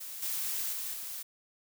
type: noise with level steps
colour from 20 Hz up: blue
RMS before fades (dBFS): -42 / -34 / -37 / -40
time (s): 0-1.23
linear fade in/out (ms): 10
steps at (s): 0.22 / 0.72 / 0.93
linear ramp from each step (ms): 10
effects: none